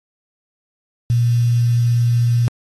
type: tone with quantisation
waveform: sine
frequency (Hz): 119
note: A#2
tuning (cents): +36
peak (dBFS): -12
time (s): 1.1-2.48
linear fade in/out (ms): 0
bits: 6
effects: AAC 32 kbps